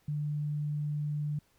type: tone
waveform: sine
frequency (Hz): 148.4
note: D3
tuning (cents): +18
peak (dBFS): -30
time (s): 0.08-1.39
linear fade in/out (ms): 5
effects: pink hiss -69 dBFS RMS until 1.58 s